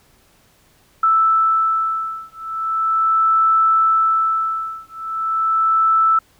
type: beating tone pair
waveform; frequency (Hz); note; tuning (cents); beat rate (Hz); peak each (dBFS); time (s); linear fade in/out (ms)
sine; 1318.5 / 1318.89; E6 / E6; 0 / 0; 0.39; -17; 1.03-6.19; 5
effects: pink hiss -55 dBFS RMS until 6.39 s